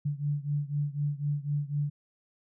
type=beating tone pair; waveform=sine; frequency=144 / 148 Hz; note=D3 / D3; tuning=-34 / +14 cents; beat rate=4 Hz; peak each=-30 / -32 dBFS; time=0.05-1.9 s; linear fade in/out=10 ms; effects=none